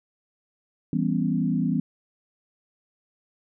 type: chord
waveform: sine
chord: C# half-diminished seventh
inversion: first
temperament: equal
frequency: 164.81 / 196 / 246.9 / 277.2 Hz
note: E3 / G3 / B3 / C#4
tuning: 0 / 0 / 0 / 0 cents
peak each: -26 / -27 / -26 / -29 dBFS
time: 0.93-1.8 s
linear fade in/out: 2 ms
effects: none